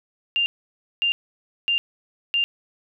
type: tone bursts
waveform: sine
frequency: 2794 Hz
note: F7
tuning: in tune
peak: -18 dBFS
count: 4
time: 0.36-2.44 s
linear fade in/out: 0 ms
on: 100 ms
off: 560 ms
effects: none